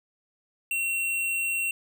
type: tone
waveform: square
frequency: 2729 Hz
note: F7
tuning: 41 cents flat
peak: -26 dBFS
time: 0.71-1.71 s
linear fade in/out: 2 ms
effects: none